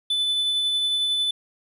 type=tone with tremolo; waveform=triangle; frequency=3500 Hz; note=A7; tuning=10 cents flat; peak=-18 dBFS; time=0.1-1.31 s; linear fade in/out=5 ms; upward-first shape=triangle; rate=11 Hz; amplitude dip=25%; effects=resampled to 32000 Hz + 9-bit